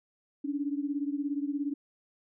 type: beating tone pair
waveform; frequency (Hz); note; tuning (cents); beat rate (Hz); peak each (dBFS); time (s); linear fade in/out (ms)
sine; 281.4 / 298.4; C#4 / D4; +26 / +28; 17; -31 / -34; 0.44-1.74; 10
effects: none